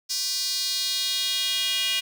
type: tone with high-pass filter sweep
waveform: square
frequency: 220 Hz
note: A3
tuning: in tune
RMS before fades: -26 dBFS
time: 0.09-2.01 s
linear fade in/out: 20 ms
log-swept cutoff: 5100 to 2900 Hz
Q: 3.6
effects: none